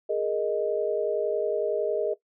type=chord; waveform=sine; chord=Ab suspended second; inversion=none; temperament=equal; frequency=415.3 / 466.2 / 622.3 Hz; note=Ab4 / Bb4 / Eb5; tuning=0 / 0 / 0 cents; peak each=-28 dBFS; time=0.09-2.14 s; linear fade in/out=10 ms; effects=noise-tail reverb RT60 0.1 s tail -17 dB re dry